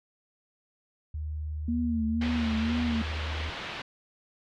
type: tone with pitch glide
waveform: sine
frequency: 76.4 to 77.42 Hz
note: D#2 to D#2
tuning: -31 to -8 cents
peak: -31 dBFS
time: 1.14-3.5 s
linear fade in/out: 5 ms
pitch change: +23 cents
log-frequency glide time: 2.58-2.65 s
type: tone with vibrato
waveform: sine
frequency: 231.4 Hz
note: A#3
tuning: 13 cents flat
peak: -26 dBFS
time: 1.68-3.02 s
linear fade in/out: 5 ms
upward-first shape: sine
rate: 2 Hz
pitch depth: 78 cents each way
type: low-pass noise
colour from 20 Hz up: white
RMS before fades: -38 dBFS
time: 2.21-3.82 s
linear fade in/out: 5 ms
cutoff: 3500 Hz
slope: 24 dB/octave
effects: none